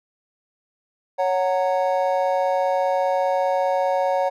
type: chord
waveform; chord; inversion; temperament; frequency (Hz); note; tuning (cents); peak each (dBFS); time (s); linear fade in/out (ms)
triangle; F# major; second; just; 555 / 740 / 925; C#5 / F#5 / A#5; +2 / 0 / -14; -19 / -21 / -24; 1.18-4.3; 20
effects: none